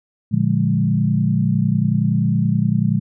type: chord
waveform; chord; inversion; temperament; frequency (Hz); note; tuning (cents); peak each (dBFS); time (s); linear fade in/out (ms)
sine; Bb dominant seventh; none; equal with one note detuned; 116.54 / 146.83 / 176.64 / 207.7; Bb2 / D3 / F3 / Ab3; 0 / 0 / +20 / 0; -20; 0.31-3; 20
effects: none